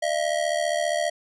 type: ring-modulated tone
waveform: square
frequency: 643 Hz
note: E5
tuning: 43 cents flat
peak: -20 dBFS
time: 0.02-1.1 s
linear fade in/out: 10 ms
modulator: 37.5 Hz
effects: resampled to 24000 Hz